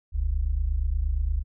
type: tone pair together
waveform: sine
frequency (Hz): 41.86 / 70.4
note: E1 / C#2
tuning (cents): +27 / +27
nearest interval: major sixth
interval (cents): 900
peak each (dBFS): -25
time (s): 0.12-1.44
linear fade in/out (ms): 50
effects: none